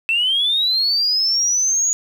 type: linear sweep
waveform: sine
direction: up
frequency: 2637 to 6800 Hz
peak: -14 dBFS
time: 0.09-1.93 s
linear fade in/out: 0 ms
effects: tanh soft clip ceiling -10 dBFS + 8-bit